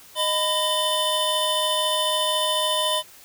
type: tone cluster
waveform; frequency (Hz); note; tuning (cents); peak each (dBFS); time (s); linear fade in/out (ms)
square; 618 / 1004 / 3026 / 3564; D#5 / B5 / F#7 / A7; -12 / +28 / +38 / +22; -27; 0.15-3.03; 50
effects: white hiss -48 dBFS RMS until 3.24 s